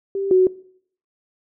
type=tone pair in turn; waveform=sine; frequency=392 / 371.3 Hz; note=G4 / F#4; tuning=0 / +6 cents; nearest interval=minor second; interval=94 cents; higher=first; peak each=-21 / -10 dBFS; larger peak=second; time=0.15-0.31 / 0.31-0.47 s; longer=neither; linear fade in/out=2 ms; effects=noise-tail reverb RT60 0.6 s tail -21 dB re dry